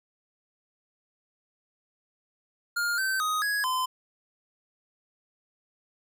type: tone with pitch steps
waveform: square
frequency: 1412 / 1545 / 1251 / 1666 / 1024 Hz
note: F6 / G6 / D#6 / G#6 / C6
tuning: +19 / -26 / +9 / +5 / -38 cents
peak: -26 dBFS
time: 2.76-3.86 s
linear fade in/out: 10 ms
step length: 220 ms
effects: none

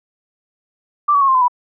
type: tone with pitch steps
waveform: sine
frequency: 1174.7 / 1133.4 / 1093.5 / 1055 / 1017.9 / 982.1 Hz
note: D6 / C#6 / C#6 / C6 / C6 / B5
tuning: 0 / +38 / -24 / +14 / -48 / -10 cents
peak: -10 dBFS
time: 1.08-1.482 s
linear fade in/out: 10 ms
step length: 67 ms
effects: none

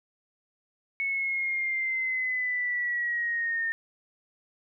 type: linear sweep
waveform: sine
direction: down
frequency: 2208 to 1819 Hz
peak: -26 dBFS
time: 1-3.72 s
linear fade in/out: 0 ms
effects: none

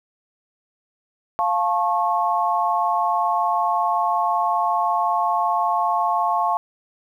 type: chord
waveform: sine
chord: F augmented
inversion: none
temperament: just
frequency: 698.5 / 873.1 / 1091.3 Hz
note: F5 / A5 / C#6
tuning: 0 / -14 / -27 cents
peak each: -22 dBFS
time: 1.39-6.57 s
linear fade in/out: 0 ms
effects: 9-bit

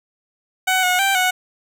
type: tone with pitch steps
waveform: 15% pulse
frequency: 748 / 728 / 783 / 737 Hz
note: F#5 / F#5 / G5 / F#5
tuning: +19 / -28 / -2 / -7 cents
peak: -9 dBFS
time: 0.67-1.31 s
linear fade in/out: 10 ms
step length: 160 ms
effects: none

